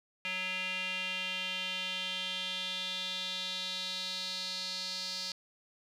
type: tone with band-pass filter sweep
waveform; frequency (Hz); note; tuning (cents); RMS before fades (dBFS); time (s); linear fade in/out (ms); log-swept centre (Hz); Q
square; 185.3; F#3; +3; -37; 0.25-5.32; 0; 2600 to 4600; 5
effects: none